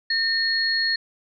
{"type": "tone pair together", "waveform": "sine", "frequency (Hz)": [1819, 4309], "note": ["A#6", "C#8"], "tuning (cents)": [-43, -50], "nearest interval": "octave + minor third", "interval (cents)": 1493, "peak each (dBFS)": [-23, -22], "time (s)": [0.1, 0.96], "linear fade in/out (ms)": 5, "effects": []}